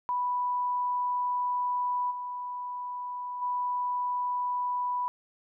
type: tone with level steps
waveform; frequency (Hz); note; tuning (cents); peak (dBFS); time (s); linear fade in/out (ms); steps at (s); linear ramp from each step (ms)
sine; 987; B5; -1; -26 / -33 / -27; 0.09-5.08; 0; 2.1 / 3.41; 20
effects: none